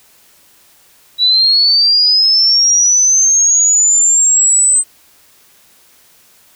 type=linear sweep; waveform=sine; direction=up; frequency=3900 to 8180 Hz; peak=-7 dBFS; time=1.18-4.84 s; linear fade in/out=50 ms; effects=white hiss -48 dBFS RMS until 6.55 s